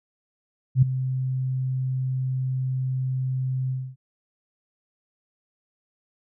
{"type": "tone with ADSR envelope", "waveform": "sine", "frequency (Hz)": 130, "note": "C3", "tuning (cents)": -11, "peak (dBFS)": -10, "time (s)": [0.75, 3.96], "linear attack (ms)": 73, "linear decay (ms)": 8, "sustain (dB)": -13, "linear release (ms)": 260, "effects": []}